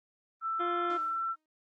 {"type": "tone with pitch glide", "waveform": "sine", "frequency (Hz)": [1329, 1342.1], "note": ["E6", "E6"], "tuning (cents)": [14, 31], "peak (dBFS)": -30, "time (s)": [0.41, 1.36], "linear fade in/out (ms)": 50, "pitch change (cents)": 17, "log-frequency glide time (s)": [0.61, 1.21]}
{"type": "harmonic tone", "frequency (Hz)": 349.2, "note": "F4", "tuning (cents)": 0, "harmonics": [1, 2, 3, 4, 5, 6, 7, 9, 10], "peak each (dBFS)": [-34, -38, -46, -43, -48, -49, -53, -50, -52], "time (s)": [0.59, 0.98], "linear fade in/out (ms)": 20}
{"type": "tone with exponential decay", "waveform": "sawtooth", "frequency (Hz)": 311.4, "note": "D#4", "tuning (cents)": 2, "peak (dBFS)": -40, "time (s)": [0.9, 1.46], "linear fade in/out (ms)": 2, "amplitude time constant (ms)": 120}
{"effects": ["Opus 24 kbps"]}